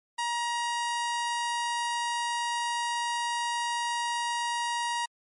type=tone; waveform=sawtooth; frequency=948 Hz; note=A#5; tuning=29 cents sharp; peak=-24 dBFS; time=0.18-5.06 s; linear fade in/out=10 ms; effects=MP3 48 kbps